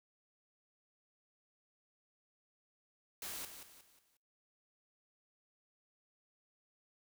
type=noise with echo; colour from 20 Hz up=white; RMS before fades=-44 dBFS; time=3.22-3.45 s; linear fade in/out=2 ms; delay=180 ms; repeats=4; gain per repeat=-8 dB; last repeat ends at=4.17 s; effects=noise-tail reverb RT60 0.6 s tail -26 dB re dry